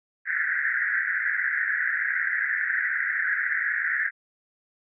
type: band-pass noise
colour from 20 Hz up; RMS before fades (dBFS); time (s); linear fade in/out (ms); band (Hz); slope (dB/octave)
pink; -26; 0.25-4.11; 50; 1500 to 2000; 96
effects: none